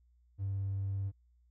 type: tone with vibrato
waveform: triangle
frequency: 98 Hz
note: G2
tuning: in tune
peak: -29 dBFS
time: 0.38-1.12 s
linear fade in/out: 50 ms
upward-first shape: triangle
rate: 18 Hz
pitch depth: 12 cents each way
effects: tanh soft clip ceiling -29 dBFS + added 60 Hz sine -64 dBFS peak until 1.5 s